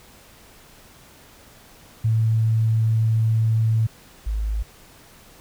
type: tone pair in turn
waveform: sine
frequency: 111.6 / 53.37 Hz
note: A2 / G#1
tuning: +25 / +48 cents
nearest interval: octave + minor second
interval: 1277 cents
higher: first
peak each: -16 / -21 dBFS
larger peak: first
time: 2.04-3.87 / 4.26-4.63 s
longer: first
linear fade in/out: 10 ms
effects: pink hiss -49 dBFS RMS until 5.4 s